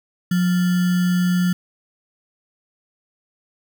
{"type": "tone with sample-and-hold", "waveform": "sine", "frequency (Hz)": 179.4, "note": "F3", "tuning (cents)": 47, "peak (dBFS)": -15, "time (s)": [0.31, 1.53], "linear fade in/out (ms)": 5, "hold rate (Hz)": 1575, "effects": []}